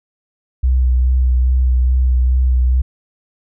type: tone with vibrato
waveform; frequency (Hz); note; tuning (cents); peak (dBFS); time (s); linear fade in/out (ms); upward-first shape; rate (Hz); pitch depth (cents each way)
sine; 63.1; B1; +38; -10; 0.63-2.82; 10; sine; 2.4; 22
effects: none